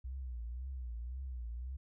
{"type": "tone with vibrato", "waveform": "sine", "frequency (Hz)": 61.74, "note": "B1", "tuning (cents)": 0, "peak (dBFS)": -39, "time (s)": [0.04, 1.77], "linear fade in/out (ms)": 10, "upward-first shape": "triangle", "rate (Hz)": 1.9, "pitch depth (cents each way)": 150, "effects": []}